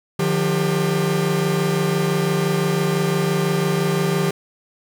45% pulse tone cluster, 151.6 / 177.5 / 396.2 Hz, D#3 / F3 / G4, -45 / +28 / +18 cents, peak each -22 dBFS, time 0.19-4.31 s, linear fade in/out 5 ms, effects none

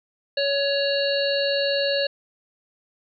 harmonic tone with a mistuned harmonic, 560 Hz, C#5, 18 cents sharp, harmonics 1 / 3 / 5 / 7 / 8, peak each -22 / -30 / -30 / -30 / -28 dBFS, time 0.37-2.07 s, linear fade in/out 5 ms, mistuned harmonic 8, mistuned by -48 cents, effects none

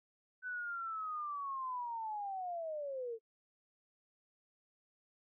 sine linear sweep, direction down, 1514 to 440 Hz, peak -38 dBFS, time 0.42-3.19 s, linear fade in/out 50 ms, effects noise-tail reverb RT60 0.1 s tail -23 dB re dry

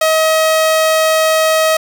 sawtooth tone, 635 Hz, D#5, 35 cents sharp, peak -6 dBFS, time 0.01-1.77 s, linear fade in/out 5 ms, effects none

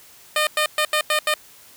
10% pulse tone bursts at uneven times, 609 Hz, D#5, 37 cents flat, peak -9 dBFS, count 6, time 0.36-0.47 / 0.57-0.66 / 0.78-0.85 / 0.93-1.01 / 1.1-1.19 / 1.27-1.34 s, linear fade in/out 2 ms, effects white hiss -48 dBFS RMS until 1.76 s

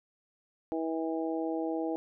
harmonic tone, 162 Hz, E3, 30 cents flat, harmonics 2 / 3 / 4 / 5, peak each -32 / -36 / -38 / -40 dBFS, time 0.72-1.96 s, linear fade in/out 0 ms, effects none

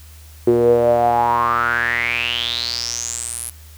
sawtooth tone with band-pass filter sweep, 118.8 Hz, A#2, 33 cents sharp, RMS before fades -18 dBFS, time 0.47-3.5 s, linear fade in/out 5 ms, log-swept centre 370 to 11000 Hz, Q 8.9, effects added 77 Hz sine -39 dBFS peak until 3.77 s + white hiss -47 dBFS RMS until 3.77 s

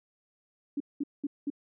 sine tone bursts, 285.7 Hz, D4, 48 cents flat, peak -28 dBFS, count 4, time 0.77-1.502 s, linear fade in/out 5 ms, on 33 ms, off 200 ms, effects none

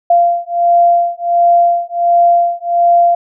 sine beating tone pair, 691 / 692.4 Hz, F5 / F5, -19 / -15 cents, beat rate 1.4 Hz, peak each -11 dBFS, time 0.1-3.15 s, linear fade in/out 5 ms, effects none

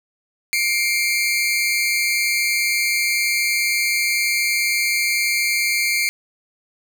sawtooth tone pair together, 2128 / 2335 Hz, C7 / D7, +29 / -11 cents, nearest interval major second, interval 160 cents, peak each -17 dBFS, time 0.53-6.09 s, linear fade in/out 0 ms, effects none

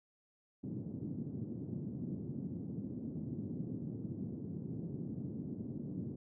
white band-pass noise, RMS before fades -42 dBFS, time 0.63-6.16 s, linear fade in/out 10 ms, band 110 to 270 Hz, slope 24 dB/octave, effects none

